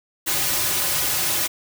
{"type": "noise with comb filter", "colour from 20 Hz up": "white", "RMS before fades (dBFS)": -22, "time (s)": [0.26, 1.48], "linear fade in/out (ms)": 20, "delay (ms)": 4.4, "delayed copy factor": -0.9, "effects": []}